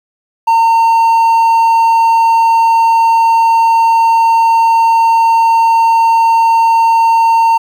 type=tone; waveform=triangle; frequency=912 Hz; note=A#5; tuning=38 cents flat; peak=-4 dBFS; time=0.47-7.58 s; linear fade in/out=10 ms; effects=7-bit